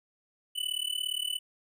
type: tone with amplitude modulation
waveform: square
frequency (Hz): 2987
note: F#7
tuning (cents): +16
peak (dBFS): -27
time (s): 0.55-1.39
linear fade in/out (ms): 20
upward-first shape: sine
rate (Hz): 37.3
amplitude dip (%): 95
effects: none